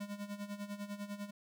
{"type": "tone with tremolo", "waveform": "square", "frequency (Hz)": 203.7, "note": "G#3", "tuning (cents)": -33, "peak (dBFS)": -39, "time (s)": [0, 1.31], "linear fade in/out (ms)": 10, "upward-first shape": "sine", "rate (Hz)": 10, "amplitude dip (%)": 75, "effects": []}